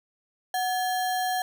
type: tone with sample-and-hold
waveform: sine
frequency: 740 Hz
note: F#5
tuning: in tune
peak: -24 dBFS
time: 0.54-1.42 s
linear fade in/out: 2 ms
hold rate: 2450 Hz
effects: none